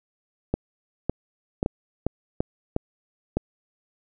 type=clicks; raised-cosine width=2 ms; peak=-9 dBFS; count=8; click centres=0.54 / 1.096 / 1.629 / 1.661 / 2.066 / 2.405 / 2.764 / 3.37 s; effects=none